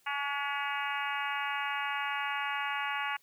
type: harmonic tone with a mistuned harmonic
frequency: 282.9 Hz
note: C#4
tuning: 35 cents sharp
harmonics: 3 / 4 / 5 / 6 / 7 / 8 / 9 / 10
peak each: -37 / -38 / -39 / -40 / -40 / -41 / -42 / -42 dBFS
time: 0.06-3.17 s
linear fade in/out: 10 ms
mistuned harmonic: 5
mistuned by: +29 cents
effects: white hiss -67 dBFS RMS until 3.22 s